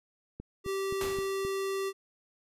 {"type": "click train", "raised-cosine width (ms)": 3, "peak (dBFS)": -27, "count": 5, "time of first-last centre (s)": [0.4, 1.45], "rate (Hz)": 3.81}
{"type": "tone", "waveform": "square", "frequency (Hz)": 389, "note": "G4", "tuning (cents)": -13, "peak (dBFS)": -31, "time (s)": [0.64, 1.93], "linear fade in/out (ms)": 50}
{"type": "noise with exponential decay", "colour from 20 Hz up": "pink", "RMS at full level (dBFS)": -35, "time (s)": [1.01, 1.47], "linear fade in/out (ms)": 1, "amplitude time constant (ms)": 100}
{"effects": ["resampled to 32000 Hz"]}